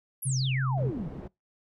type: exponential sweep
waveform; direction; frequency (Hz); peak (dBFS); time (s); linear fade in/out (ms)
sine; down; 12000 to 137; -32; 0.22-1.09; 10
type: tone with vibrato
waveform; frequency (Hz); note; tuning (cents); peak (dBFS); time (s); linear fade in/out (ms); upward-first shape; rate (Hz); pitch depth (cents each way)
sine; 131.2; C3; +5; -25; 0.25-0.91; 20; sine; 6.3; 24
type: low-pass noise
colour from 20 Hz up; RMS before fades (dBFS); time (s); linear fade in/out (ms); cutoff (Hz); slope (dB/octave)
white; -40; 0.77-1.28; 10; 300; 12
effects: noise-tail reverb RT60 0.2 s tail -24 dB re dry